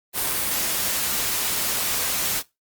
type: noise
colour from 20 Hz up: white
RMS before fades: -24 dBFS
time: 0.13-2.43 s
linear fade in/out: 50 ms
effects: noise-tail reverb RT60 0.2 s tail -19 dB re dry + Opus 32 kbps